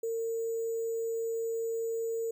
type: tone with sample-and-hold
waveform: sine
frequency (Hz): 455.2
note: A#4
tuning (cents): -41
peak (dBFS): -30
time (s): 0.03-2.31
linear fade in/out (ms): 5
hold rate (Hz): 7350
effects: none